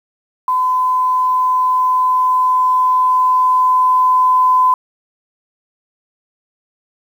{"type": "tone with level ramp", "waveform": "sine", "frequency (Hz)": 1015, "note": "B5", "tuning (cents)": 47, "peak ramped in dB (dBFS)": [-12, -8], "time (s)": [0.48, 4.74], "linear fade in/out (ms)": 2, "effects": ["7-bit"]}